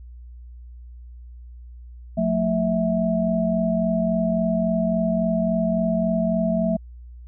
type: tone cluster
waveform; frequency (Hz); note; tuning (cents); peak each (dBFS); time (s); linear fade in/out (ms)
sine; 180.6 / 224.2 / 653; F#3 / A3 / E5; -42 / +33 / -17; -23; 2.17-6.77; 10
effects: added 60 Hz sine -38 dBFS peak until 7.27 s